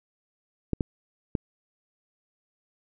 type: clicks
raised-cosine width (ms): 3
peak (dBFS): -12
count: 3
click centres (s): 0.733 / 0.808 / 1.352
effects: none